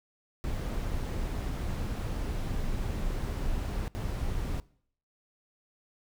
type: noise bursts at uneven times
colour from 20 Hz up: brown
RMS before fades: -32 dBFS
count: 2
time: 0.44-3.88 / 3.95-4.6 s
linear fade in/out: 0 ms
effects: noise-tail reverb RT60 0.6 s tail -22 dB re dry